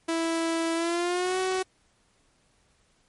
sawtooth tone with pitch glide, 329.6 to 374.3 Hz, E4 to F#4, 0 to +20 cents, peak -21 dBFS, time 0.08-1.63 s, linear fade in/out 10 ms, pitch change +220 cents, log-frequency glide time 0.74-1.39 s, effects pink hiss -66 dBFS RMS until 3.08 s + MP3 48 kbps

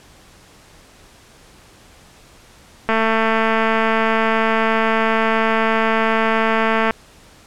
click train, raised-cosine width 0.5 ms, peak -3 dBFS, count 897, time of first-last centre 2.89-6.908 s, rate 223 Hz, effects pink hiss -47 dBFS RMS until 7.46 s + low-pass 10000 Hz 12 dB/octave

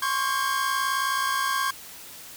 45% pulse tone cluster, 1056 / 1115 / 1602 Hz, C6 / C#6 / G6, +16 / +10 / +37 cents, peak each -28 dBFS, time 0.02-1.71 s, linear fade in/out 5 ms, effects white hiss -43 dBFS RMS until 2.36 s

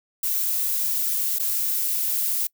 violet noise with dropouts, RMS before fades -24 dBFS, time 0.23-2.47 s, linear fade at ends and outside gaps 5 ms, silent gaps 1.386-1.396 s, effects noise-tail reverb RT60 0.1 s tail -25 dB re dry

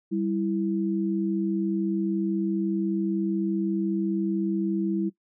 sine tone pair together, 195.48 / 329.6 Hz, G3 / E4, -5 / 0 cents, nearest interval major sixth, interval 905 cents, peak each -26 dBFS, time 0.11-5.1 s, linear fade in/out 20 ms, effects noise-tail reverb RT60 0.1 s tail -19 dB re dry

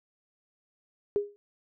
sine tone with exponential decay, 409.4 Hz, G#4, 25 cents flat, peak -20 dBFS, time 1.16-1.36 s, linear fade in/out 0 ms, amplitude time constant 43 ms, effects none

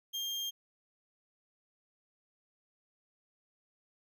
35% pulse tone, 3204 Hz, G7, 37 cents sharp, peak -33 dBFS, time 0.13-0.51 s, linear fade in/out 20 ms, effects none

